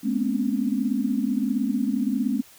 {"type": "tone cluster", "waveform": "sine", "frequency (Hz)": [211, 241.4, 257, 278.5], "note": ["G#3", "B3", "C4", "C#4"], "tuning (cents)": [28, -39, -31, 8], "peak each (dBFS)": [-26, -27, -27, -28], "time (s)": [0.03, 2.42], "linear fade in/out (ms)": 20, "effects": ["white hiss -51 dBFS RMS until 2.58 s"]}